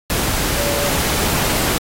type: tone in noise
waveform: sine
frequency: 575 Hz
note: D5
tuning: 37 cents flat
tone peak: -22 dBFS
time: 0.57-0.89 s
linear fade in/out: 0 ms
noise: pink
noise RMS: -19 dBFS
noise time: 0.1-1.78 s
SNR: -6 dB
effects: AAC 48 kbps